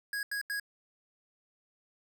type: tone bursts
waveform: square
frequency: 1654 Hz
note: G#6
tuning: 8 cents flat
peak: -33 dBFS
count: 3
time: 0.13-0.598 s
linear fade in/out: 2 ms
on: 100 ms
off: 84 ms
effects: none